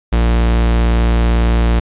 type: tone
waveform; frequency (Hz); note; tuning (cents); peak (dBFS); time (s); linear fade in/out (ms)
45% pulse; 57.9; A#1; -11; -10; 0.12-1.8; 10
effects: resampled to 8000 Hz + 8-bit